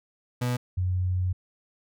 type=tone pair in turn; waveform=35% pulse / sine; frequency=123.47 / 91.36 Hz; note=B2 / F#2; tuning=0 / -21 cents; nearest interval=perfect fourth; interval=521 cents; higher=first; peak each=-23 dBFS; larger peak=neither; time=0.41-0.57 / 0.77-1.33 s; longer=second; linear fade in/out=10 ms; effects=none